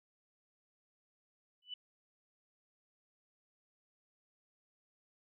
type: tone with exponential growth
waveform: sine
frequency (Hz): 2977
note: F#7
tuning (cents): +10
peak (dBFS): -37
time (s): 1.62-1.74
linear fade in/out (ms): 5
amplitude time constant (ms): 25
effects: none